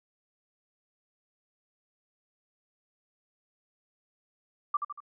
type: tone with echo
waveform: sine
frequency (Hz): 1174.7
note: D6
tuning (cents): 0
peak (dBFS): -23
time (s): 4.74-4.77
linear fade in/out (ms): 5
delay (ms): 78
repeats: 3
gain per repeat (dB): -6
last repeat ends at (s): 5.004
effects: none